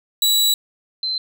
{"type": "tone pair in turn", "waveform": ["sawtooth", "sine"], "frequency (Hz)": [3917, 4087], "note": ["B7", "C8"], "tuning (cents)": [-15, -41], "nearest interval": "minor second", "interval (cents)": 74, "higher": "second", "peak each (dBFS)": [-11, -20], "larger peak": "first", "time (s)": [[0.22, 0.54], [1.03, 1.18]], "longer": "first", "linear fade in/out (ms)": 2, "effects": []}